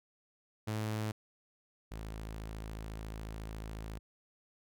sawtooth tone pair in turn, 108.1 / 54.05 Hz, A2 / A1, -30 / -30 cents, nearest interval octave, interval 1200 cents, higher first, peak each -30 / -37 dBFS, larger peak first, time 0.67-1.12 / 1.91-3.99 s, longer second, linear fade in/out 10 ms, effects none

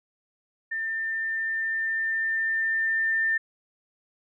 sine tone with level ramp, 1796 Hz, A6, 35 cents sharp, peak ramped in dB -27 to -21 dBFS, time 0.71-3.38 s, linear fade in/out 10 ms, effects none

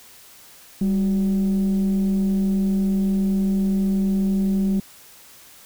sine tone with frequency modulation, 196 Hz, G3, in tune, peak -16 dBFS, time 0.81-4.8 s, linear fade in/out 5 ms, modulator 172 Hz, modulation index 0.33, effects tanh soft clip ceiling -14 dBFS + white hiss -47 dBFS RMS until 5.65 s

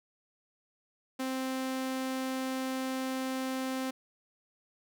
sawtooth tone, 261.6 Hz, C4, in tune, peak -28 dBFS, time 1.19-3.91 s, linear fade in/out 10 ms, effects none

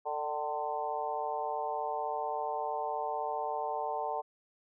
harmonic tone with a mistuned harmonic, 148.7 Hz, D3, 22 cents sharp, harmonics 3 / 4 / 5 / 6 / 7, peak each -40 / -39 / -36 / -37 / -42 dBFS, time 0.05-4.22 s, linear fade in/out 20 ms, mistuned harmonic 5, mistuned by +38 cents, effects none

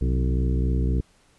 harmonic tone with a mistuned harmonic, 63.7 Hz, C2, 46 cents flat, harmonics 1 / 2 / 3 / 4 / 5 / 6 / 7, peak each -21 / -27 / -31 / -33 / -35 / -37 / -38 dBFS, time 0.01-1.01 s, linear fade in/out 5 ms, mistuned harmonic 3, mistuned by -76 cents, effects pink hiss -60 dBFS RMS until 1.38 s + resampled to 24000 Hz

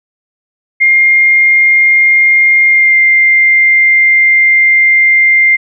sine tone with pitch glide, 2120 to 2100 Hz, C7 to C7, +22 to +6 cents, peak -4 dBFS, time 0.8-5.57 s, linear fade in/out 20 ms, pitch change -16 cents, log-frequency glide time 2.67-2.99 s, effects none

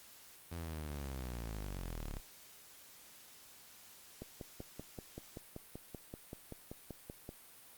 sawtooth linear sweep, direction down, 86.4 to 32.58 Hz, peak -37 dBFS, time 0.51-2.2 s, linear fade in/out 10 ms
click train, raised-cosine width 2 ms, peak -31 dBFS, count 17, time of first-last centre 4.22-7.291 s, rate 5.21 Hz
effects white hiss -58 dBFS RMS until 7.77 s + Opus 48 kbps

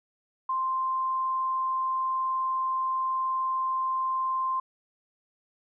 sine tone, 1046.5 Hz, C6, in tune, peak -25 dBFS, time 0.49-4.6 s, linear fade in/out 5 ms, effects none

